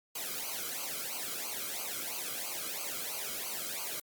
white noise with flanger, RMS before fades -38 dBFS, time 0.15-4 s, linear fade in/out 5 ms, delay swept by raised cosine 0.55 to 1.13 ms, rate 3 Hz, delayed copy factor -1, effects Opus 48 kbps

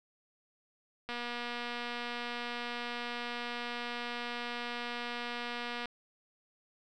click train, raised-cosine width 0.3 ms, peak -23 dBFS, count 1145, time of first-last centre 1.09-5.857 s, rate 240 Hz, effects none

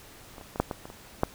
clicks, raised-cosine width 1 ms, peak -28 / -30 / -23 / -8 / -17 / -26 / -28 / -8 dBFS, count 8, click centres 0.382 / 0.412 / 0.559 / 0.6 / 0.712 / 0.855 / 0.901 / 1.234 s, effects pink hiss -50 dBFS RMS until 1.34 s

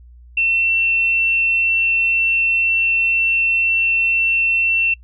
sine tone, 2699 Hz, E7, 40 cents sharp, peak -14 dBFS, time 0.37-4.94 s, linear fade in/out 5 ms, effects noise-tail reverb RT60 0.1 s tail -25 dB re dry + added 60 Hz sine -40 dBFS peak until 5.03 s

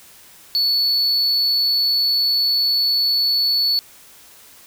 triangle tone, 4435 Hz, C#8, in tune, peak -14 dBFS, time 0.55-3.79 s, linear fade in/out 0 ms, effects white hiss -46 dBFS RMS until 4.66 s

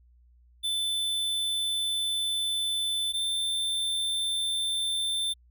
square tone pair in turn, 3520 / 3559 Hz, A7 / A7, 0 / +19 cents, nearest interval unison, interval 19 cents, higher second, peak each -27 dBFS, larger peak neither, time 0.63-3.13 / 3.13-5.34 s, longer first, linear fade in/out 20 ms, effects added 60 Hz sine -56 dBFS peak until 5.5 s

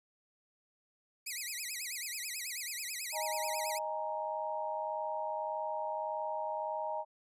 10% pulse tone with vibrato, 2217 Hz, C#7, in tune, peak -29 dBFS, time 1.26-3.79 s, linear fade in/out 10 ms, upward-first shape sine, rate 9.2 Hz, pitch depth 260 cents each way
sine chord, D# suspended fourth, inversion none, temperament equal, 622.3 / 830.6 / 932.3 Hz, D#5 / G#5 / A#5, 0 / 0 / 0 cents, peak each -38 / -40 / -38 dBFS, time 3.12-7.05 s, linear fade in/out 50 ms
effects resampled to 32000 Hz

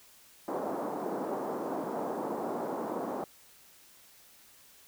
pink band-pass noise, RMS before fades -35 dBFS, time 0.48-3.24 s, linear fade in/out 2 ms, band 240 to 1000 Hz, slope 24 dB/octave, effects white hiss -58 dBFS RMS until 4.87 s

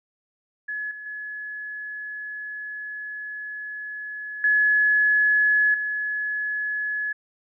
sine tone with level steps, 1700 Hz, G#6, 40 cents sharp, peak -27 / -35 / -31 / -16 / -24 dBFS, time 0.68-7.13 s, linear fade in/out 10 ms, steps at 0.91 / 1.06 / 4.44 / 5.74 s, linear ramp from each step 2 ms, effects none

